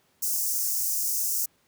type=high-pass noise; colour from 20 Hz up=white; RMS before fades=-27 dBFS; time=0.22-1.46 s; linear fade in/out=10 ms; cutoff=5400 Hz; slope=48 dB/octave; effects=pink hiss -66 dBFS RMS until 1.67 s + high-pass 100 Hz 12 dB/octave